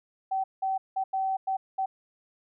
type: tone bursts at uneven times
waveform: sine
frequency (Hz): 767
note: G5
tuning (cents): -38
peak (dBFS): -25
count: 6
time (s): 0.31-0.44 / 0.62-0.78 / 0.96-1.04 / 1.13-1.37 / 1.47-1.57 / 1.78-1.86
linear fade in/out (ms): 10
effects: none